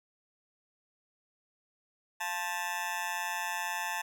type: tone with amplitude modulation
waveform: 20% pulse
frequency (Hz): 880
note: A5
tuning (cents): 0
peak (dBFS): -24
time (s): 2.2-4.02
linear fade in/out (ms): 10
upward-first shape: sine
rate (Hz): 182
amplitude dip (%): 85
effects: none